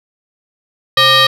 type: tone with frequency modulation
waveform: sine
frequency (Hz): 2519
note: D#7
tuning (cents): +21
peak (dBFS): -4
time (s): 0.97-1.27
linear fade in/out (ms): 5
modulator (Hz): 662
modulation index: 2.8
effects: tanh soft clip ceiling -5 dBFS